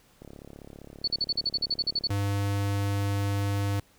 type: click train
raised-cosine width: 2 ms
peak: -31 dBFS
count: 67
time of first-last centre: 0.22-2.095 s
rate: 35.2 Hz
type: tone bursts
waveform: sine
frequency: 4439 Hz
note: C#8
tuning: 2 cents sharp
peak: -23 dBFS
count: 13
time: 1.04-2.073 s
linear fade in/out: 5 ms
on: 37 ms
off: 46 ms
type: tone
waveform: square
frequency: 100.3 Hz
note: G2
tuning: 40 cents sharp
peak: -26 dBFS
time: 2.1-3.8 s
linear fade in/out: 5 ms
effects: pink hiss -61 dBFS RMS until 3.98 s